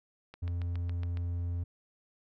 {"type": "click train", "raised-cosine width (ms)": 0.3, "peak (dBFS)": -31, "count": 7, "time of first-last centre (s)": [0.34, 1.172], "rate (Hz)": 7.21}
{"type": "tone", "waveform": "triangle", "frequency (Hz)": 86.8, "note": "F2", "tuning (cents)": -10, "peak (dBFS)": -29, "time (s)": [0.42, 1.64], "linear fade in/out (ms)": 10}
{"effects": []}